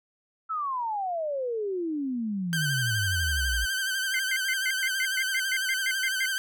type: exponential sweep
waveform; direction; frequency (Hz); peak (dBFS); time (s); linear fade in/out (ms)
sine; down; 1337 to 52.9; -27; 0.49-3.66; 20
type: tone with vibrato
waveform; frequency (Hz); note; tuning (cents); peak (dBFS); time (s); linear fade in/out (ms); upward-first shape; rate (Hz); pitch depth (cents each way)
sawtooth; 1550; G6; -20; -23; 2.53-6.38; 0; sine; 12; 52
type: tone bursts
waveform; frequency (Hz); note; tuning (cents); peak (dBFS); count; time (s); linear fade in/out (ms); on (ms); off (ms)
sine; 2086; C7; -6; -26; 13; 4.14-6.256; 2; 52; 120
effects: none